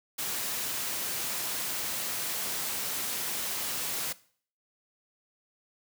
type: noise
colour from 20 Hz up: white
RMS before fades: -33 dBFS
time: 0.18-4.13 s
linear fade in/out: 10 ms
effects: noise-tail reverb RT60 0.5 s tail -19 dB re dry + high-pass 100 Hz 12 dB/octave